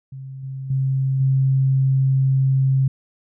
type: tone with level steps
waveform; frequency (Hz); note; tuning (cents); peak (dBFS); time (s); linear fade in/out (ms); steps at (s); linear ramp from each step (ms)
sine; 133.7; C3; +38; -31 / -27 / -17 / -14; 0.12-2.88; 5; 0.43 / 0.7 / 1.2; 5
effects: none